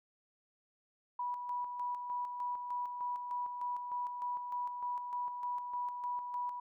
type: tone with tremolo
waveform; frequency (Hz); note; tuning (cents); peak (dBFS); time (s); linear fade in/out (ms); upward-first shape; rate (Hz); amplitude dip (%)
sine; 979; B5; -15; -34; 1.19-6.6; 5; square; 3.3; 45
effects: none